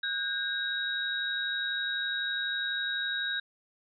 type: tone cluster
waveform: sine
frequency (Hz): 1476 / 1608 / 3809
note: F#6 / G6 / A#7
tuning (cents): -5 / +44 / +37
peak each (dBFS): -38 / -32 / -33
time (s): 0.03-3.4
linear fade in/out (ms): 5
effects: none